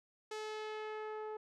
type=tone with low-pass filter sweep; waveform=sawtooth; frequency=430.6 Hz; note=A4; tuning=37 cents flat; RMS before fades=-43 dBFS; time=0.31-1.37 s; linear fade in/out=5 ms; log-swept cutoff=7300 to 950 Hz; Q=0.97; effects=none